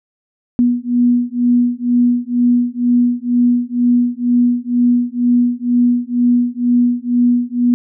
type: beating tone pair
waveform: sine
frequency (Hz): 242 / 244.1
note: B3 / B3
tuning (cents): -35 / -20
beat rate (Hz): 2.1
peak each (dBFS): -14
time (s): 0.59-7.74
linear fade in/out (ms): 0
effects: none